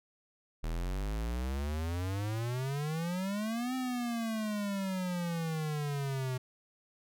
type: exponential two-way sweep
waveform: square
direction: up then down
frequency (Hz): 39 to 260 to 126.5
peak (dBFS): -33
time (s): 0.63-6.38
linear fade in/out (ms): 10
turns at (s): 3.75
effects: none